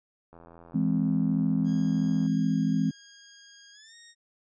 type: click train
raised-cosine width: 1 ms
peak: -36 dBFS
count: 164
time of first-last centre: 0.33-2.264 s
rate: 84.3 Hz
type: chord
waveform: sine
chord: E augmented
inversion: none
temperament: equal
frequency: 164.81 / 207.7 / 261.6 Hz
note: E3 / G#3 / B#3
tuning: 0 / 0 / 0 cents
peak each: -27 dBFS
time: 0.74-2.91 s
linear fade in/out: 10 ms
type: tone with pitch glide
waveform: 5% pulse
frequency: 1631 to 1862.7 Hz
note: G#6 to A#6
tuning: -32 to -2 cents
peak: -37 dBFS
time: 1.64-4.15 s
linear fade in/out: 50 ms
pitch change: +230 cents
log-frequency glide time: 3.72-3.95 s
effects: resampled to 16000 Hz